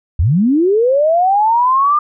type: linear sweep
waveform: sine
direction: up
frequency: 65.41 to 1212 Hz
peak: -9 dBFS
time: 0.19-1.99 s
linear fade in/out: 5 ms
effects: none